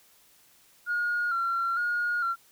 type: tone with vibrato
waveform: sine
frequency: 1400 Hz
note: F6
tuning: 4 cents sharp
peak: -24 dBFS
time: 0.86-2.36 s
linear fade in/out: 50 ms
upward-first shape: square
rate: 1.1 Hz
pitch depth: 41 cents each way
effects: tanh soft clip ceiling -21 dBFS + white hiss -60 dBFS RMS until 2.51 s